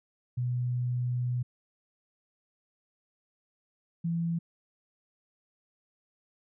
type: tone pair in turn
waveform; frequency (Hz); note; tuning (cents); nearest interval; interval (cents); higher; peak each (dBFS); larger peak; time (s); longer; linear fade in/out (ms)
sine; 123.47 / 167.99; B2 / E3; 0 / +33; perfect fourth; 533; second; -27; neither; 0.37-1.43 / 4.04-4.39; first; 10
effects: none